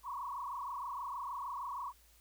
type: tone with frequency modulation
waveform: sine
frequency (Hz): 1046.5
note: C6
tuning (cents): 0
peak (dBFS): -38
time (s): 0.03-1.93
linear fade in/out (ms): 50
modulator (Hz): 26.4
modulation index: 3.7
effects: added 56 Hz sine -65 dBFS peak until 2.2 s + white hiss -66 dBFS RMS until 2.2 s